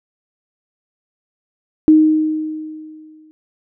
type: tone with exponential decay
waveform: sine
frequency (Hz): 311.1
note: D#4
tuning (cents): 0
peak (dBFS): -4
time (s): 1.88-3.31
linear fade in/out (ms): 0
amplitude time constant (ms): 310
effects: none